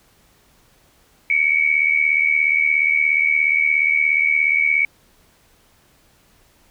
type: tone pair together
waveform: sine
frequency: 2218 / 2295 Hz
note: C#7 / D7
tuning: 0 / -40 cents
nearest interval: minor second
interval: 60 cents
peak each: -17 dBFS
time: 1.3-4.85 s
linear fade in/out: 2 ms
effects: pink hiss -56 dBFS RMS until 6.7 s